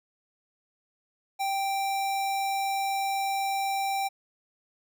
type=tone; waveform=square; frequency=784 Hz; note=G5; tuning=in tune; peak=-27 dBFS; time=1.39-4.09 s; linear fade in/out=20 ms; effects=none